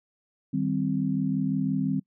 sine chord, C minor, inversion first, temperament equal, 155.56 / 196 / 261.6 Hz, Eb3 / G3 / C4, 0 / 0 / 0 cents, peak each -29 / -28 / -27 dBFS, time 0.53-2 s, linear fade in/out 10 ms, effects noise-tail reverb RT60 0.1 s tail -24 dB re dry

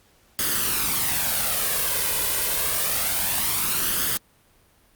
white noise with flanger, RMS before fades -23 dBFS, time 0.39-4.17 s, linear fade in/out 0 ms, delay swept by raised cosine 0.61 to 2.01 ms, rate 0.27 Hz, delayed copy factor +0.55, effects pink hiss -59 dBFS RMS until 4.95 s + Opus 48 kbps

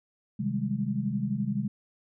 sine chord, Ab major seventh, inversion first, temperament equal, 130.81 / 155.56 / 196 / 207.7 Hz, C3 / Eb3 / G3 / Ab3, 0 / 0 / 0 / 0 cents, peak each -33 / -36 / -32 / -30 dBFS, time 0.39-1.68 s, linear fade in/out 10 ms, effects none

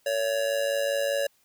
square tone with amplitude modulation, 563 Hz, C#5, 27 cents sharp, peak -22 dBFS, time 0.06-1.27 s, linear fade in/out 5 ms, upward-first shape sine, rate 105 Hz, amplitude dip 65%, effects white hiss -66 dBFS RMS until 1.44 s

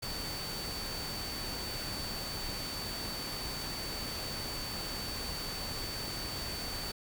sine tone in noise, 4541 Hz, C#8, 41 cents sharp, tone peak -40 dBFS, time 0.02-6.92 s, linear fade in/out 10 ms, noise pink, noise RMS -40 dBFS, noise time 0.02-6.92 s, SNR -3 dB, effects none

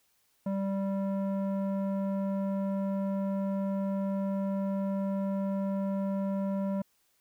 square tone with low-pass filter, 195.4 Hz, G3, 5 cents flat, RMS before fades -31 dBFS, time 0.46-6.82 s, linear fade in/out 5 ms, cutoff 770 Hz, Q 1.3, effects white hiss -71 dBFS RMS until 7.2 s

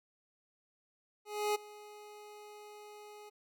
25% pulse tone with ADSR envelope, 418.4 Hz, G#4, 13 cents sharp, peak -25 dBFS, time 1.25-3.3 s, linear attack 300 ms, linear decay 14 ms, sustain -21 dB, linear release 15 ms, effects none

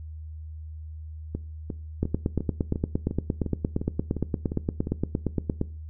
two click trains, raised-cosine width 3 ms, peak -11 / -17 dBFS, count 32 / 11, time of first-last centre 2.03-5.614 / 1.35-4.871 s, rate 8.65 / 2.84 Hz, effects noise-tail reverb RT60 0.4 s tail -20 dB re dry + added 78 Hz sine -36 dBFS peak until 5.89 s

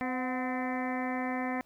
harmonic tone with a mistuned harmonic, 256.1 Hz, C4, 37 cents flat, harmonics 1 / 2 / 3 / 4 / 5 / 6 / 7 / 8 / 9, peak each -33 / -40 / -37 / -41 / -46 / -51 / -41 / -42 / -48 dBFS, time 0.01-1.61 s, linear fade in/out 0 ms, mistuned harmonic 3, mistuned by -52 cents, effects pink hiss -66 dBFS RMS until 1.65 s

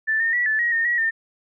sine tone with pitch steps, 1762 / 1826 / 1942 / 1746 / 1895 / 1831 / 1916 / 1808 Hz, A6 / A#6 / B6 / A6 / A#6 / A#6 / A#6 / A6, +2 / -36 / -30 / -14 / +28 / -32 / +47 / +47 cents, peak -18 dBFS, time 0.07-1.11 s, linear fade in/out 20 ms, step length 130 ms, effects none

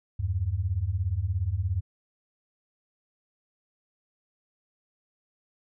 sine beating tone pair, 81.2 / 98.2 Hz, E2 / G2, -26 / +4 cents, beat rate 17 Hz, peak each -29 / -27 dBFS, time 0.19-1.81 s, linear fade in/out 10 ms, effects none

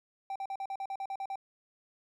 triangle tone bursts, 780 Hz, G5, 9 cents flat, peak -32 dBFS, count 11, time 0.3-1.357 s, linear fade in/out 2 ms, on 57 ms, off 43 ms, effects none

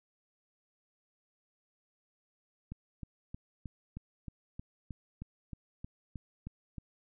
click train, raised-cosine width 5 ms, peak -29 dBFS, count 14, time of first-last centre 2.72-6.783 s, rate 3.2 Hz, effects none

